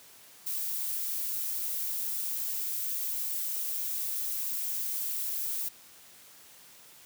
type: noise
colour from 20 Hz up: violet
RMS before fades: -33 dBFS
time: 0.46-5.69 s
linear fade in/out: 10 ms
effects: white hiss -54 dBFS RMS until 7.05 s + high-pass 80 Hz 12 dB/octave